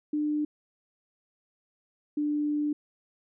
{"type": "tone pair in turn", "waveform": "sine", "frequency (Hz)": [299.4, 296.3], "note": ["D4", "D4"], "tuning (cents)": [33, 15], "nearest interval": "unison", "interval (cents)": 18, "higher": "first", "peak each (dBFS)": -25, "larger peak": "neither", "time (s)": [[0.13, 0.45], [2.17, 2.73]], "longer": "second", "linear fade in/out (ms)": 5, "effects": []}